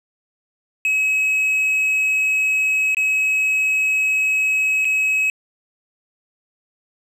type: tone with dropouts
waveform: triangle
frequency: 2559 Hz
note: D#7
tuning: 48 cents sharp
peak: -14 dBFS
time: 0.85-5.3 s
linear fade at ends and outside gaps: 1 ms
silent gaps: 2.947-2.969 / 4.847-4.852 s
effects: resampled to 32000 Hz